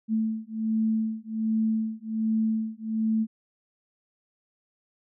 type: beating tone pair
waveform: sine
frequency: 220 / 221.3 Hz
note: A3 / A3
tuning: 0 / +10 cents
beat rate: 1.3 Hz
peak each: -27 dBFS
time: 0.08-3.27 s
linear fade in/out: 50 ms
effects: none